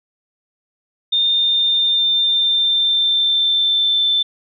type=tone with pitch glide; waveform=sine; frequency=3626 to 3539 Hz; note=A#7 to A7; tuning=-49 to +9 cents; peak=-13 dBFS; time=1.12-4.23 s; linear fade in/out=10 ms; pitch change=-42 cents; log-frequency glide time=1.25-4.11 s; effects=none